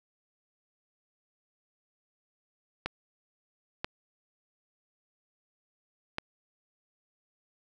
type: clicks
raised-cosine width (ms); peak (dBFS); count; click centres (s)
0.3; -15; 3; 2.86 / 3.845 / 6.184
effects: none